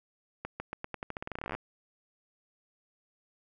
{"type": "accelerating click train", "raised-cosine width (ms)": 0.5, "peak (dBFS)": -21, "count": 23, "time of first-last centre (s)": [0.45, 1.55], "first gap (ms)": 150, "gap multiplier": 0.87, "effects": []}